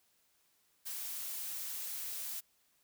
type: noise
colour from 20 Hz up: blue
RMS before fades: -41 dBFS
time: 0.85-2.41 s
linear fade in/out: 20 ms
effects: white hiss -73 dBFS RMS until 2.83 s